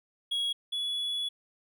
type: tone pair in turn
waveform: triangle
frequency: 3322 / 3398 Hz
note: G#7 / G#7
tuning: 0 / +39 cents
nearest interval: unison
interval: 39 cents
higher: second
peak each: -26 / -28 dBFS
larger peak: first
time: 0.31-0.53 / 0.72-1.29 s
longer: second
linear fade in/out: 10 ms
effects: none